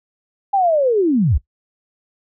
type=linear sweep; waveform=sine; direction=down; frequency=815 to 49.19 Hz; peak=-12 dBFS; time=0.53-1.38 s; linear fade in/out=10 ms; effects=noise-tail reverb RT60 0.1 s tail -18 dB re dry